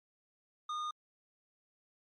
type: tone with hard clipping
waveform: sine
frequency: 1223 Hz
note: D#6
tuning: 30 cents flat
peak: -37 dBFS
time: 0.69-0.91 s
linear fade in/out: 5 ms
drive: 10 dB
effects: low-pass 6000 Hz 12 dB/octave + MP3 64 kbps